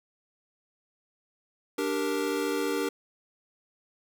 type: chord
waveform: square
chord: G minor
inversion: second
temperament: equal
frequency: 293.7 / 392 / 466.2 Hz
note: D4 / G4 / Bb4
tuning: 0 / 0 / 0 cents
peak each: -32 dBFS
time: 1.78-2.89 s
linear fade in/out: 5 ms
effects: none